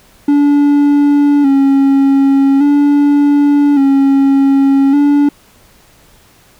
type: tone with vibrato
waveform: triangle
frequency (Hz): 281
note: C#4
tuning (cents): +24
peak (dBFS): -4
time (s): 0.28-5.29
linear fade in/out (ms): 5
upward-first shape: square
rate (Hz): 0.43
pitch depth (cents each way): 43
effects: pink hiss -46 dBFS RMS until 6.59 s